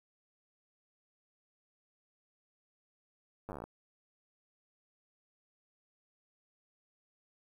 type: slowing click train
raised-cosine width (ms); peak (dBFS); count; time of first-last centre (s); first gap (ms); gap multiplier
1; -29; 12; 3.49-3.64; 9; 1.08
effects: 10-bit